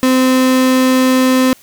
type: tone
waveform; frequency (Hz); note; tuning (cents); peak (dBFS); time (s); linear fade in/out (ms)
35% pulse; 258.2; C4; -23; -7; 0.03-1.53; 0
effects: white hiss -45 dBFS RMS until 1.62 s